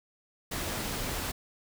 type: noise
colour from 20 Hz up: pink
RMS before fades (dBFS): -34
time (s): 0.51-1.32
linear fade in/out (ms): 10
effects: none